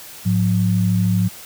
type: tone pair together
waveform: sine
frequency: 106.83 / 180 Hz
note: G#2 / F#3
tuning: +49 / -47 cents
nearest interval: major sixth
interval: 904 cents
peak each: -17 dBFS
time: 0.25-1.29 s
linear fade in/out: 20 ms
effects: white hiss -38 dBFS RMS until 1.45 s